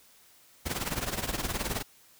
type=noise with tremolo; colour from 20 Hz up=pink; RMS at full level=-29 dBFS; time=0.65-1.83 s; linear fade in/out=20 ms; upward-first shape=triangle; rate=19 Hz; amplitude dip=85%; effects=white hiss -59 dBFS RMS until 2.19 s